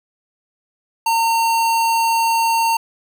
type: tone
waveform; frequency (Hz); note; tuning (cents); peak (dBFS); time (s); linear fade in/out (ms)
square; 913; A#5; -36; -15; 1.06-2.77; 5
effects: none